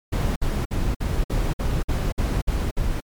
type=noise bursts; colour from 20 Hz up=brown; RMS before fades=-22 dBFS; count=10; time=0.12-3.006 s; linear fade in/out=10 ms; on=240 ms; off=54 ms; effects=MP3 96 kbps